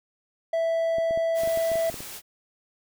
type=tone; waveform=triangle; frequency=659.3 Hz; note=E5; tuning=in tune; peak=-20 dBFS; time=0.53-1.9 s; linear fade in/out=5 ms
type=clicks; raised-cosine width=2 ms; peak=-25 dBFS; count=11; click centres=0.984 / 1.109 / 1.175 / 1.435 / 1.475 / 1.574 / 1.717 / 1.756 / 1.9 / 1.942 / 2.005 s
type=noise; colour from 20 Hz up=white; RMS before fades=-39 dBFS; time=1.34-2.22 s; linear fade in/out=50 ms
effects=none